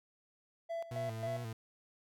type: tone with tremolo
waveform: triangle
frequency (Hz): 668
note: E5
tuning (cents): +23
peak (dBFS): -34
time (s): 0.69-1.45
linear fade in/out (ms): 20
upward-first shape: square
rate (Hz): 3.7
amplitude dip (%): 75
type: tone with vibrato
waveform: 40% pulse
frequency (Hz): 116.4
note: A#2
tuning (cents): -2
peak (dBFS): -39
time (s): 0.91-1.53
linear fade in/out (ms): 5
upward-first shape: square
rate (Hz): 2.8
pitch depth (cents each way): 64
effects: none